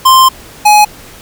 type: tone pair in turn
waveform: square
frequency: 1046.5 / 840.1 Hz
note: C6 / G#5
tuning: 0 / +20 cents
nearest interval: major third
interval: 380 cents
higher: first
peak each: -3 dBFS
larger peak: neither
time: 0.05-0.29 / 0.65-0.85 s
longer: first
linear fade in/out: 10 ms
effects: pink hiss -34 dBFS RMS until 1.21 s